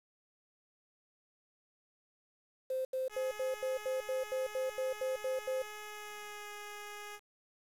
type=tone bursts; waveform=sine; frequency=520 Hz; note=C5; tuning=11 cents flat; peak=-32 dBFS; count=13; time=2.7-5.622 s; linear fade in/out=5 ms; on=150 ms; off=81 ms
type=tone with pitch glide; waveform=10% pulse; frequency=422.2 to 415.2 Hz; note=G#4 to G#4; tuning=+29 to 0 cents; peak=-36 dBFS; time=3.09-7.2 s; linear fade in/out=50 ms; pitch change=-29 cents; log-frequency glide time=5.81-6.52 s
effects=resampled to 32000 Hz + 9-bit